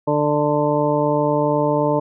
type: harmonic tone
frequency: 148.1 Hz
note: D3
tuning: 15 cents sharp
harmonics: 1 / 2 / 3 / 4 / 6 / 7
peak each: -24 / -22 / -22 / -20 / -23 / -28 dBFS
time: 0.07-2 s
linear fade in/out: 10 ms
effects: none

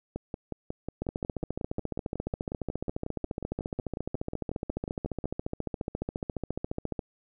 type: two click trains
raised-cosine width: 2 ms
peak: -20 / -18 dBFS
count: 29 / 87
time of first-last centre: 0.16-5.242 / 1.02-6.992 s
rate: 5.51 / 14.4 Hz
effects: none

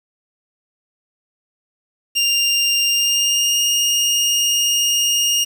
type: tone with pitch glide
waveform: 25% pulse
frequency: 2794 to 2841 Hz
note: F7 to F7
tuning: 0 to +29 cents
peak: -11 dBFS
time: 2.15-5.45 s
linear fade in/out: 20 ms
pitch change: +29 cents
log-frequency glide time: 2.85-3.6 s
effects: 7-bit

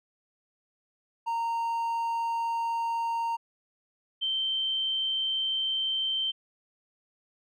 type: tone pair in turn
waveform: triangle / sine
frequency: 924 / 3117 Hz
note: A#5 / G7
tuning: -16 / -11 cents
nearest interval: octave + major sixth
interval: 2105 cents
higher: second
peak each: -25 / -26 dBFS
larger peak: first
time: 1.26-3.37 / 4.21-6.32 s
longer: neither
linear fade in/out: 20 ms
effects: none

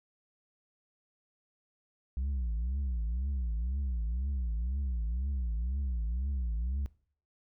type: tone with vibrato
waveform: sine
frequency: 61.74 Hz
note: B1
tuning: in tune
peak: -27 dBFS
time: 2.17-6.86 s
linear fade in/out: 0 ms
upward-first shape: triangle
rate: 2 Hz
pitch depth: 250 cents each way
effects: noise-tail reverb RT60 0.5 s tail -21 dB re dry + tanh soft clip ceiling -29 dBFS

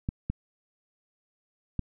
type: clicks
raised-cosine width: 5 ms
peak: -16 dBFS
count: 3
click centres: 0.089 / 0.3 / 1.793 s
effects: none

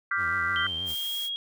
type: chord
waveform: sine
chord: G dominant seventh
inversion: second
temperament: equal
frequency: 1174.7 / 1396.9 / 1568 / 1975.5 Hz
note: D6 / F6 / G6 / B6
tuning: 0 / 0 / 0 / 0 cents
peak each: -32 / -29 / -29 / -31 dBFS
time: 0.11-0.67 s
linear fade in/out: 5 ms
type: tone with vibrato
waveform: sawtooth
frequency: 87.31 Hz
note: F2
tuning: in tune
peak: -36 dBFS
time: 0.16-0.96 s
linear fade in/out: 50 ms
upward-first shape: triangle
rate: 6.3 Hz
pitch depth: 200 cents each way
type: tone with pitch glide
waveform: sine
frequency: 3136 to 3282 Hz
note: G7 to G#7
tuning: 0 to -21 cents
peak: -29 dBFS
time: 0.56-1.36 s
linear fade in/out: 0 ms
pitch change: +79 cents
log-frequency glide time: 0.68-1.17 s
type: noise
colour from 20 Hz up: blue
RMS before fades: -39 dBFS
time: 0.85-1.3 s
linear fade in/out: 50 ms
effects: none

